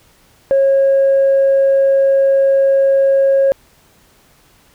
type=tone; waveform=sine; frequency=545 Hz; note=C#5; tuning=29 cents flat; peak=-7 dBFS; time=0.51-3.52 s; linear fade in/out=0 ms; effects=tanh soft clip ceiling -6 dBFS + pink hiss -51 dBFS RMS until 4.74 s